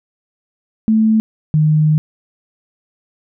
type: tone pair in turn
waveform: sine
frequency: 219.5 / 153.69 Hz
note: A3 / D#3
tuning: -4 / -21 cents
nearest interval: tritone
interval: 617 cents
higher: first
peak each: -9 dBFS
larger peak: neither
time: 0.88-1.2 / 1.54-1.98 s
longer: second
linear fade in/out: 0 ms
effects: none